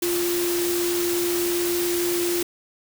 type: tone in noise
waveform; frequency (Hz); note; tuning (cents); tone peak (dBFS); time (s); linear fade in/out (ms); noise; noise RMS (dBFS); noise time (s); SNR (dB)
sine; 348.8; F4; -2; -22; 0.02-2.43; 5; white; -28; 0.02-2.43; +3
effects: none